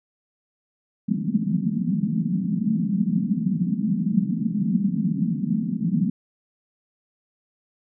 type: band-pass noise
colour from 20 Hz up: white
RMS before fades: -23 dBFS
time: 1.08-6.1 s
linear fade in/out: 5 ms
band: 170 to 220 Hz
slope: 48 dB/octave
effects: none